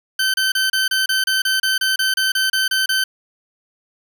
20% pulse tone bursts, 1539 Hz, G6, 32 cents flat, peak -11 dBFS, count 16, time 0.19-3.04 s, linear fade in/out 5 ms, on 150 ms, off 30 ms, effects none

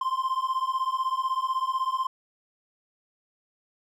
triangle beating tone pair, 1039 / 1055 Hz, C6 / C6, -12 / +14 cents, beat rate 16 Hz, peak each -26 dBFS, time 0.01-2.07 s, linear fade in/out 5 ms, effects none

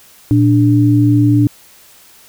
sine tone pair together, 116.63 / 293.7 Hz, A#2 / D4, +1 / 0 cents, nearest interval octave + major third, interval 1599 cents, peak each -10 dBFS, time 0.31-1.47 s, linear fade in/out 0 ms, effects white hiss -44 dBFS RMS until 2.28 s

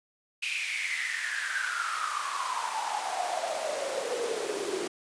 pink noise with high-pass filter sweep, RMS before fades -32 dBFS, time 0.42-4.88 s, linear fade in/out 10 ms, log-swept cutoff 2600 to 350 Hz, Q 9.9, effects resampled to 22050 Hz

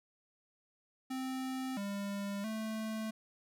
square tone with pitch steps, 260.8 / 200.4 / 219.4 Hz, C4 / G3 / A3, -5 / +38 / -5 cents, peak -37 dBFS, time 1.1-3.11 s, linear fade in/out 10 ms, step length 670 ms, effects none

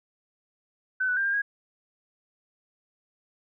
sine tone with pitch steps, 1518 / 1485 / 1589 / 1600 / 1643 Hz, F#6 / F#6 / G6 / G6 / G#6, +44 / +6 / +23 / +35 / -19 cents, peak -23 dBFS, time 1-1.42 s, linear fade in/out 10 ms, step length 84 ms, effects none

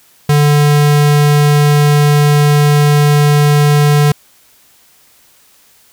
square tone, 146.83 Hz, D3, in tune, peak -7 dBFS, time 0.29-4.12 s, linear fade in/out 5 ms, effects white hiss -48 dBFS RMS until 5.92 s

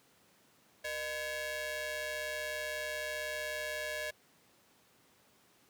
sawtooth ring-modulated tone, 541 Hz, C#5, 42 cents flat, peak -29 dBFS, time 0.84-4.11 s, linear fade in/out 10 ms, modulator 1150 Hz, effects pink hiss -66 dBFS RMS until 5.69 s + high-pass 150 Hz 12 dB/octave

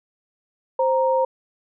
sine tone pair together, 524.2 / 934 Hz, C5 / A#5, +3 / +3 cents, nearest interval minor seventh, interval 1000 cents, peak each -18 / -21 dBFS, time 0.79-1.25 s, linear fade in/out 5 ms, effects none

